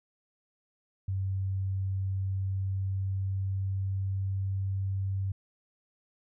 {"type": "tone with pitch glide", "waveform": "sine", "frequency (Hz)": [96, 96.78], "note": ["G2", "G2"], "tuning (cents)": [-36, -22], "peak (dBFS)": -28, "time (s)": [1.08, 5.32], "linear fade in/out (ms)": 5, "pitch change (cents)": 14, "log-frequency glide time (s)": [2.12, 4.62], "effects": []}